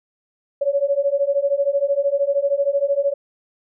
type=beating tone pair; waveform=sine; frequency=554.4 / 567.4 Hz; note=C#5 / C#5; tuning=0 / +40 cents; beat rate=13 Hz; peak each=-20 / -19 dBFS; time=0.61-3.14 s; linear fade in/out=10 ms; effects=none